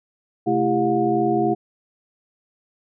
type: tone cluster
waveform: sine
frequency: 132.6 / 223 / 336.1 / 399.5 / 719 Hz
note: C3 / A3 / E4 / G4 / F#5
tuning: +23 / +23 / +34 / +33 / -50 cents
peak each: -30 / -25 / -21 / -23 / -22 dBFS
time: 0.46-1.55 s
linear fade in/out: 20 ms
effects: none